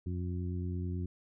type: harmonic tone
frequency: 89.3 Hz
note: F2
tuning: 39 cents sharp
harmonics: 1 / 2 / 3 / 4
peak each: -34 / -40 / -44 / -46 dBFS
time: 0.06-1.06 s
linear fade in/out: 5 ms
effects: none